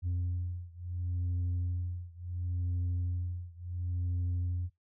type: beating tone pair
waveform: sine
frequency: 88.4 / 89.11 Hz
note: F2 / F2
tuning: +22 / +35 cents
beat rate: 0.71 Hz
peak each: -32 / -33 dBFS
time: 0.02-4.7 s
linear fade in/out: 50 ms
effects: noise-tail reverb RT60 0.2 s tail -22 dB re dry + tanh soft clip ceiling -28 dBFS